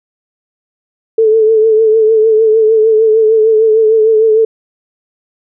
sine tone with vibrato, 440 Hz, A4, in tune, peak -5 dBFS, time 1.18-4.45 s, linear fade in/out 5 ms, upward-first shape triangle, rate 6.6 Hz, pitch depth 51 cents each way, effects none

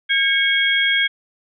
sine tone cluster, 1620 / 2212 / 3275 Hz, G#6 / C#7 / G#7, -43 / -4 / -25 cents, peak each -19 dBFS, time 0.09-1.08 s, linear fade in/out 20 ms, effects none

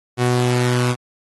sawtooth tone pair together, 123.47 / 370 Hz, B2 / F#4, 0 / 0 cents, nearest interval octave + perfect fifth, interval 1900 cents, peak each -12 / -20 dBFS, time 0.17-0.96 s, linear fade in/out 50 ms, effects AAC 32 kbps

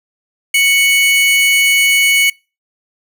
45% pulse tone pair together, 2222 / 2960 Hz, C#7 / F#7, +4 / 0 cents, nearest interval perfect fourth, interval 496 cents, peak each -10 / -15 dBFS, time 0.54-2.3 s, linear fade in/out 5 ms, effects noise-tail reverb RT60 0.3 s tail -26 dB re dry

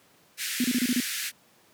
pink band-pass noise, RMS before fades -32 dBFS, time 0.37-1.32 s, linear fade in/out 50 ms, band 1600 to 16000 Hz, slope 48 dB/octave
sine tone bursts, 246.9 Hz, B3, in tune, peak -21 dBFS, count 6, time 0.6-1.002 s, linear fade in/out 2 ms, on 42 ms, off 30 ms
effects pink hiss -60 dBFS RMS until 1.73 s + high-pass 150 Hz 12 dB/octave

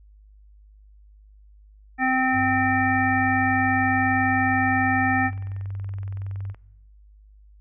harmonic tone, 259.6 Hz, C4, 13 cents flat, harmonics 1 / 3 / 5 / 7 / 9, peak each -24 / -23 / -31 / -23 / -31 dBFS, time 1.98-5.31 s, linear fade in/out 50 ms
click train, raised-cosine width 0.5 ms, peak -33 dBFS, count 94, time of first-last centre 2.2-6.546 s, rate 21.4 Hz
sine tone, 98 Hz, G2, in tune, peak -28 dBFS, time 2.32-6.55 s, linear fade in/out 50 ms
effects noise-tail reverb RT60 0.9 s tail -21 dB re dry + added 51 Hz sine -48 dBFS peak until 7.6 s

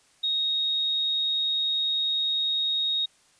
sine tone, 3750 Hz, A#7, 10 cents sharp, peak -23 dBFS, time 0.23-3.06 s, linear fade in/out 10 ms, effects white hiss -61 dBFS RMS until 3.39 s + resampled to 22050 Hz

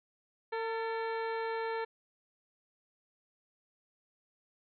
harmonic tone with a mistuned harmonic, 452.4 Hz, A4, 48 cents sharp, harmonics 1 / 2 / 3 / 4 / 5 / 6 / 7 / 8 / 9, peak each -35 / -38 / -45 / -43 / -48 / -57 / -58 / -59 / -55 dBFS, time 0.52-1.85 s, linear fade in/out 10 ms, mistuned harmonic 4, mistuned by -54 cents, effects none

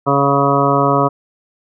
harmonic tone, 140 Hz, C#3, 18 cents sharp, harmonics 1 / 2 / 3 / 4 / 5 / 7 / 8 / 9, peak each -19 / -19 / -19 / -19 / -19 / -19 / -19 / -19 dBFS, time 0.06-1.09 s, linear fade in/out 20 ms, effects none

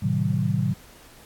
sine chord, A diminished seventh, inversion none, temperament equal with one note detuned, 110 / 130.81 / 155.56 / 189.87 Hz, A2 / C3 / Eb3 / Gb3, 0 / 0 / 0 / +45 cents, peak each -26 dBFS, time 0.02-0.74 s, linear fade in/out 10 ms, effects pink hiss -50 dBFS RMS until 1.25 s + AAC 64 kbps

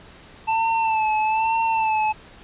square tone with vibrato, 883 Hz, A5, 6 cents sharp, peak -19 dBFS, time 0.47-2.13 s, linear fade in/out 20 ms, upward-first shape sine, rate 1.1 Hz, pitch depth 44 cents each way, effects pink hiss -46 dBFS RMS until 2.43 s + resampled to 8000 Hz

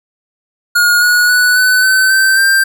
square tone with pitch steps, 1434 / 1456.5 / 1479.4 / 1502.7 / 1526.3 / 1550.3 / 1574.7 Hz, F6 / F#6 / F#6 / F#6 / G6 / G6 / G6, +45 / -28 / -1 / +26 / -47 / -20 / +7 cents, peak -8 dBFS, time 0.75-2.64 s, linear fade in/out 10 ms, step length 270 ms, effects none

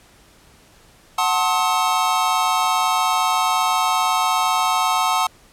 square chord, F# diminished seventh, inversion none, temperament just, 740 / 888 / 1065.6 / 1278.7 Hz, F#5 / A5 / C6 / Eb6, 0 / +16 / +31 / +47 cents, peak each -23 dBFS, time 1.18-5.27 s, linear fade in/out 5 ms, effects pink hiss -51 dBFS RMS until 5.52 s + low-pass 12000 Hz 12 dB/octave

